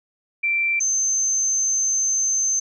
sine tone pair in turn, 2349 / 6246 Hz, D7 / G8, 0 / -7 cents, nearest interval octave + perfect fourth, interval 1693 cents, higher second, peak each -18 dBFS, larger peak neither, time 0.43-0.8 / 0.8-2.6 s, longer second, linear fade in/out 10 ms, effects none

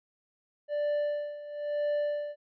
triangle tone with tremolo, 588 Hz, D5, 2 cents sharp, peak -24 dBFS, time 0.68-2.36 s, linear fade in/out 50 ms, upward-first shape sine, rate 1 Hz, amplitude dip 80%, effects resampled to 11025 Hz

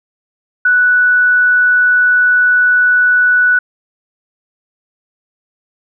sine tone, 1480 Hz, F#6, in tune, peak -7 dBFS, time 0.65-3.59 s, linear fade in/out 5 ms, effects none

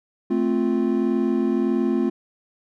triangle chord, F major, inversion first, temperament equal, 220 / 261.6 / 349.2 Hz, A3 / C4 / F4, 0 / 0 / 0 cents, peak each -21 dBFS, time 0.3-2.1 s, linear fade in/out 10 ms, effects none

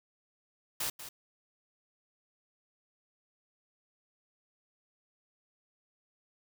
white noise with echo, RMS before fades -34 dBFS, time 0.8-0.9 s, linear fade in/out 5 ms, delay 190 ms, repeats 1, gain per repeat -11 dB, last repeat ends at 1.09 s, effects none

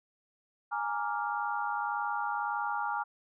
sine chord, Bb dominant seventh, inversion third, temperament equal with one note detuned, 830.6 / 932.3 / 1169.9 / 1396.9 Hz, Ab5 / Bb5 / D6 / F6, 0 / 0 / -7 / 0 cents, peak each -34 / -36 / -38 / -36 dBFS, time 0.71-3.04 s, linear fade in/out 20 ms, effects none

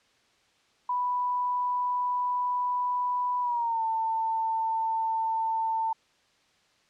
sine tone with pitch glide, 987.8 to 895.4 Hz, B5 to A5, 0 to +30 cents, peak -25 dBFS, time 0.89-5.93 s, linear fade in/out 5 ms, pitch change -170 cents, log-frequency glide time 3.41-3.82 s, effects white hiss -65 dBFS RMS until 6.89 s + low-pass 5000 Hz 12 dB/octave

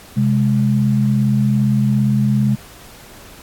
sine tone pair together, 130.2 / 207.7 Hz, C3 / G#3, -8 / 0 cents, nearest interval minor sixth, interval 808 cents, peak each -15 dBFS, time 0.16-2.56 s, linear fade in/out 20 ms, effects pink hiss -41 dBFS RMS until 3.42 s + AAC 64 kbps

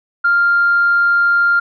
sine tone, 1396.9 Hz, F6, in tune, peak -9 dBFS, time 0.24-1.6 s, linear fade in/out 10 ms, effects tanh soft clip ceiling -5 dBFS

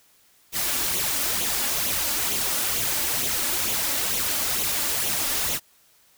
white noise with flanger, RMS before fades -25 dBFS, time 0.52-5.6 s, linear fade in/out 50 ms, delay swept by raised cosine 0.29 to 3.59 ms, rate 2.2 Hz, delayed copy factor +0.55, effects white hiss -59 dBFS RMS until 6.17 s

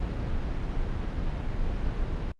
brown noise, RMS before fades -29 dBFS, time 0-2.32 s, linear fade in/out 5 ms, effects low-pass 4000 Hz 12 dB/octave + Opus 32 kbps

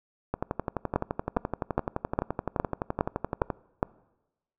two click trains, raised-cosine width 1 ms, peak -9 / -14 dBFS, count 8 / 38, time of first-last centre 0.96-3.829 / 0.34-3.502 s, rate 2.44 / 11.7 Hz, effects noise-tail reverb RT60 1.0 s tail -23 dB re dry

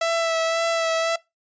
sawtooth tone with vibrato, 660 Hz, E5, 2 cents sharp, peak -16 dBFS, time 0.01-1.16 s, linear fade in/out 5 ms, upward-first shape sine, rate 1.9 Hz, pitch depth 20 cents each way, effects noise-tail reverb RT60 0.2 s tail -21 dB re dry + resampled to 16000 Hz

